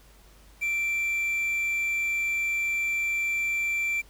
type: tone with quantisation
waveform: triangle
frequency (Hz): 2349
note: D7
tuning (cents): 0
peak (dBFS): -23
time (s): 0.61-4.02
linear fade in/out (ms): 20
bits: 8
effects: added 50 Hz sine -53 dBFS peak until 4.09 s + pink hiss -57 dBFS RMS until 4.09 s